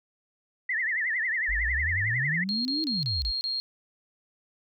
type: tone with vibrato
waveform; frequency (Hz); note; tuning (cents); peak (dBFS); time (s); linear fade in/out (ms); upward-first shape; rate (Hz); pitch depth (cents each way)
sine; 1900; A#6; +33; -25; 0.69-2.44; 5; triangle; 11; 190
type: exponential two-way sweep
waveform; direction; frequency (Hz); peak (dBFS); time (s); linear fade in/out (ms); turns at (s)
sine; up then down; 46.25 to 324.7 to 46.25; -29; 1.48-3.32; 20; 2.83
type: tone bursts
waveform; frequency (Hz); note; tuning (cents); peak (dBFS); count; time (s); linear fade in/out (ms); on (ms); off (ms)
sine; 4243; C8; +23; -27; 6; 2.49-3.6; 0; 160; 30
effects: none